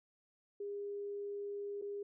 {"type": "tone with dropouts", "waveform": "sine", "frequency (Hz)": 405.7, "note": "G#4", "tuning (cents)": -41, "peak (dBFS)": -39, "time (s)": [0.6, 2.03], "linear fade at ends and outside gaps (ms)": 5, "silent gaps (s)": [1.815, 1.821], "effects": []}